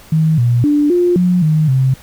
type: tone with pitch steps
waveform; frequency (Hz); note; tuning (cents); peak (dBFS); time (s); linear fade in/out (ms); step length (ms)
sine; 158.4 / 120.1 / 293.6 / 353.3 / 179.5 / 155.4 / 131.7; D#3 / B2 / D4 / F4 / F3 / D#3 / C3; +31 / -48 / 0 / +20 / +48 / -2 / +12; -9; 0.12-1.94; 5; 260
effects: pink hiss -41 dBFS RMS until 2.02 s